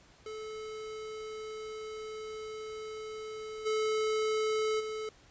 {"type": "tone with level steps", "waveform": "square", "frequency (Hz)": 433.6, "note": "A4", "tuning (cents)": -25, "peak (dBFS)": [-40, -29, -36], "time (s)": [0.26, 5.09], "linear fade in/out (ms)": 2, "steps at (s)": [3.65, 4.79], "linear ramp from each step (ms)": 20, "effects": ["pink hiss -60 dBFS RMS until 5.3 s", "resampled to 16000 Hz"]}